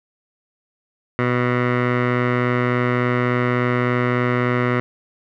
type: tone with low-pass filter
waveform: 15% pulse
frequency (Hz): 123.47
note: B2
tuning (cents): 0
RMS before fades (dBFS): -19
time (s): 1.19-4.8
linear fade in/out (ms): 0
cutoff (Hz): 1800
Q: 3
effects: none